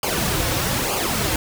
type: noise with flanger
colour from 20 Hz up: pink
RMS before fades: -22 dBFS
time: 0.03-1.36 s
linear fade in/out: 2 ms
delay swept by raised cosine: 0.52 to 5.12 ms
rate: 1.1 Hz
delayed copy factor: -0.7
effects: none

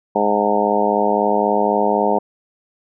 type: harmonic tone with a mistuned harmonic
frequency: 103.83 Hz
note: G#2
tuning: in tune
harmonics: 2 / 3 / 4 / 5 / 6 / 7 / 8 / 9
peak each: -23 / -26 / -21 / -22 / -22 / -21 / -25 / -21 dBFS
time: 0.15-2.19 s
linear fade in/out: 10 ms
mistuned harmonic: 9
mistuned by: -44 cents
effects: none

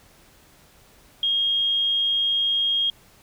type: tone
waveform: sine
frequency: 3250 Hz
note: G#7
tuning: 38 cents flat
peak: -19 dBFS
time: 1.23-2.9 s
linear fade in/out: 2 ms
effects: pink hiss -54 dBFS RMS until 3.22 s

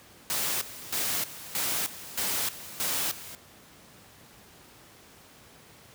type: noise with tremolo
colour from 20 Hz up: white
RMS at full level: -29 dBFS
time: 0.3-3.35 s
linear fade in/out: 0 ms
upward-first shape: square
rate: 1.6 Hz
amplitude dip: 80%
effects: pink hiss -53 dBFS RMS until 5.94 s + high-pass 80 Hz 12 dB/octave

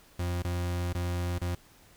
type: tone with dropouts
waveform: 40% pulse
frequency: 88 Hz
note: F2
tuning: 14 cents sharp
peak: -28 dBFS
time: 0.19-1.55 s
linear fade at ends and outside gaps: 5 ms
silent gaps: 0.423-0.446 / 0.93-0.949 / 1.385-1.415 s
effects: pink hiss -58 dBFS RMS until 1.96 s

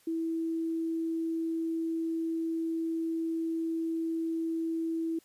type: tone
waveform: sine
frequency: 327.5 Hz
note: E4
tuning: 11 cents flat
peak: -29 dBFS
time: 0.07-5.19 s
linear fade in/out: 5 ms
effects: white hiss -64 dBFS RMS until 5.24 s + resampled to 32000 Hz

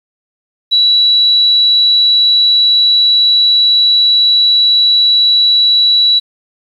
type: tone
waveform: sine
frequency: 3926 Hz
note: B7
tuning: 11 cents flat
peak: -6 dBFS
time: 0.71-6.2 s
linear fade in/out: 20 ms
effects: 7-bit

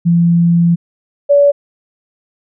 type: tone pair in turn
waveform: sine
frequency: 170.5 / 571.3 Hz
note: F3 / D5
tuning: -41 / -48 cents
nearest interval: octave + major sixth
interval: 2093 cents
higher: second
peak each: -7 / -5 dBFS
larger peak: second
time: 0.05-0.76 / 1.29-1.52 s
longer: first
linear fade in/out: 20 ms
effects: none

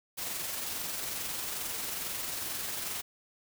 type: noise with amplitude modulation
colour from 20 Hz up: white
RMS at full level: -35 dBFS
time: 0.17-3.02 s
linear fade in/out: 20 ms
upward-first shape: sine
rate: 22.3 Hz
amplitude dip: 30%
effects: none

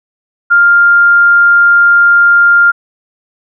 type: tone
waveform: sine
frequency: 1400 Hz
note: F6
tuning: 4 cents sharp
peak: -3 dBFS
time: 0.5-2.72 s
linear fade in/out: 20 ms
effects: none

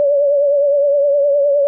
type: tone with vibrato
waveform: sine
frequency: 570 Hz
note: C#5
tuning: 48 cents sharp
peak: -10 dBFS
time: 0-1.67 s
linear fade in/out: 0 ms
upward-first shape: triangle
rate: 9.7 Hz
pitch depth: 61 cents each way
effects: none

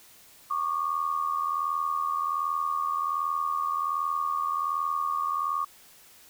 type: tone pair together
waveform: sine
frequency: 1114.7 / 1196 Hz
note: C#6 / D6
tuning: +9 / +31 cents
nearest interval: minor second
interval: 122 cents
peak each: -28 / -29 dBFS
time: 0.5-5.65 s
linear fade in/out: 10 ms
effects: white hiss -54 dBFS RMS until 6.29 s

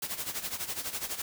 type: noise with tremolo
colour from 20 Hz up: white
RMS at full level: -33 dBFS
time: 0.02-1.22 s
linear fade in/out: 5 ms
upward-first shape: sine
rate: 12 Hz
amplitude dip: 75%
effects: none

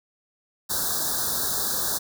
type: band-stop noise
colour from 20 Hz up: white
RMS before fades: -26 dBFS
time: 0.69-1.99 s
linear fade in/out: 20 ms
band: 1700 to 3600 Hz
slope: 96 dB/octave
effects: none

